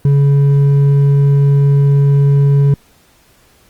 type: tone with hard clipping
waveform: sine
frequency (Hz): 140.9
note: C#3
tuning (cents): +29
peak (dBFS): -8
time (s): 0.05-2.74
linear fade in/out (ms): 2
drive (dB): 4
effects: pink hiss -50 dBFS RMS until 3.69 s + Opus 32 kbps